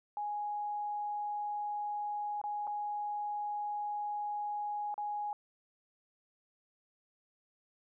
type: tone with dropouts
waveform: sine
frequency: 830.6 Hz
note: G#5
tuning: in tune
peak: -34 dBFS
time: 0.17-5.33 s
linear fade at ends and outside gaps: 1 ms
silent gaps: 2.415-2.439 / 2.67-2.675 / 4.942-4.979 s
effects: none